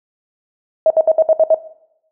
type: tone bursts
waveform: sine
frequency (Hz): 638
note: D#5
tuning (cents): +43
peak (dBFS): -7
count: 7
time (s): 0.86-1.545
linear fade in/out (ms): 2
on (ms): 43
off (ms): 64
effects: noise-tail reverb RT60 0.8 s tail -17 dB re dry